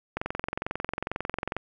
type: click train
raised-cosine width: 0.5 ms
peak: -14 dBFS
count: 32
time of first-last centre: 0.17-1.566 s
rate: 22.2 Hz
effects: none